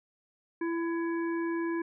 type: harmonic tone with a mistuned harmonic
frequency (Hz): 334.8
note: E4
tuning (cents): +27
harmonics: 1 / 3 / 5 / 7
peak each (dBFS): -29 / -40 / -41 / -49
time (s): 0.61-1.82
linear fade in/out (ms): 5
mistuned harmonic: 7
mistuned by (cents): -56
effects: none